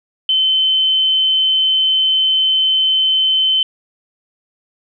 sine tone, 3068 Hz, G7, 38 cents flat, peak -11 dBFS, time 0.29-3.63 s, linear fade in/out 2 ms, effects none

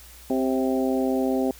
harmonic tone with a mistuned harmonic, 130.81 Hz, C3, in tune, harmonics 2 / 3 / 4 / 5 / 6, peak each -23 / -27 / -29 / -31 / -33 dBFS, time 0.3-1.51 s, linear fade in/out 2 ms, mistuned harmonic 4, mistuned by +17 cents, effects added 60 Hz sine -48 dBFS peak until 1.59 s + white hiss -48 dBFS RMS until 1.59 s

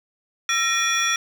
triangle tone cluster, 1348 / 1861 / 2426 / 3415 / 5690 Hz, E6 / A#6 / D#7 / G#7 / F8, +38 / -3 / -44 / +48 / +31 cents, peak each -24 dBFS, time 0.49-1.16 s, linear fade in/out 2 ms, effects none

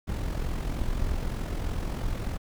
brown noise with amplitude modulation, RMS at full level -27 dBFS, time 0.07-2.38 s, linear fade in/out 20 ms, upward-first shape sine, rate 43.3 Hz, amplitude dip 55%, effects none

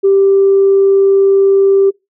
sine tone, 392 Hz, G4, in tune, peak -5 dBFS, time 0.03-1.91 s, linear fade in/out 20 ms, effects noise-tail reverb RT60 0.2 s tail -24 dB re dry + tanh soft clip ceiling -1 dBFS

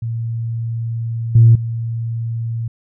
sine tone with level steps, 115.1 Hz, A#2, 22 cents flat, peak -19 / -4 / -19 dBFS, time 0.02-2.68 s, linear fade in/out 5 ms, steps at 1.35 / 1.55 s, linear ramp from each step 5 ms, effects tanh soft clip ceiling 0 dBFS

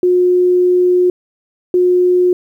sine tone pair in turn, 360.3 / 360.3 Hz, F#4 / F#4, -46 / -46 cents, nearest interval unison, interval 0 cents, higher neither, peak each -8 dBFS, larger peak neither, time 0.03-1.1 / 1.74-2.33 s, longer first, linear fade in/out 2 ms, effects 8-bit

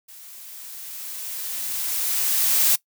blue noise with level ramp, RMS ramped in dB -44 to -17 dBFS, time 0.08-2.76 s, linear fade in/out 10 ms, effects noise-tail reverb RT60 0.1 s tail -20 dB re dry

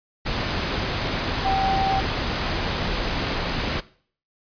sine tone in noise, 774 Hz, G5, 22 cents flat, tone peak -20 dBFS, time 1.44-2.01 s, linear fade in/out 20 ms, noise pink, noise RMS -25 dBFS, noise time 0.25-3.81 s, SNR +2 dB, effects noise-tail reverb RT60 0.5 s tail -19 dB re dry + resampled to 11025 Hz

